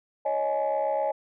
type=chord; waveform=sine; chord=C# suspended second; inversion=none; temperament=equal with one note detuned; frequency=554.4 / 622.3 / 841.2 Hz; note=C#5 / D#5 / G#5; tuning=0 / 0 / +22 cents; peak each=-27 dBFS; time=0.25-1.12 s; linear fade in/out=10 ms; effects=tanh soft clip ceiling -18 dBFS